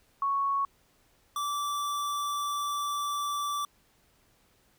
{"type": "tone pair in turn", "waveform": ["sine", "square"], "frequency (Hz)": [1108.7, 1162.9], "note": ["C#6", "D6"], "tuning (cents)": [0, -17], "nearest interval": "minor second", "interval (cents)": 83, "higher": "second", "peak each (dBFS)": [-25, -30], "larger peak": "first", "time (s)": [[0.22, 0.65], [1.36, 3.65]], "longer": "second", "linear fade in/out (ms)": 2, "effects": ["pink hiss -66 dBFS RMS until 4.78 s"]}